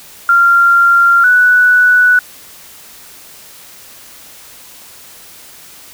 sine tone pair in turn, 1386 / 1481.1 Hz, F6 / F#6, -14 / +1 cents, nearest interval minor second, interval 115 cents, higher second, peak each -5 dBFS, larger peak neither, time 0.29-1.24 / 1.24-2.19 s, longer neither, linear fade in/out 2 ms, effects white hiss -37 dBFS RMS until 5.93 s

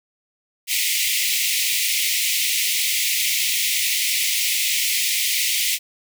pink high-pass noise, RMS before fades -21 dBFS, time 0.67-5.79 s, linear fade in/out 50 ms, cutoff 2000 Hz, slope 96 dB/octave, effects none

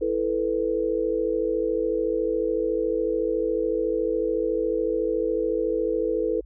sine chord, E suspended fourth, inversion none, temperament equal, 329.6 / 440 / 493.9 Hz, E4 / A4 / B4, 0 / 0 / 0 cents, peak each -28 / -25 / -26 dBFS, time 0.01-6.41 s, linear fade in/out 10 ms, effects added 50 Hz sine -43 dBFS peak until 6.45 s

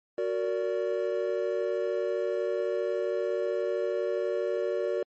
triangle chord, Gb augmented, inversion none, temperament just, 370 / 462.5 / 578.1 Hz, Gb4 / Bb4 / D5, 0 / -14 / -27 cents, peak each -29 dBFS, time 0.18-5.03 s, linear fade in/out 2 ms, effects MP3 32 kbps

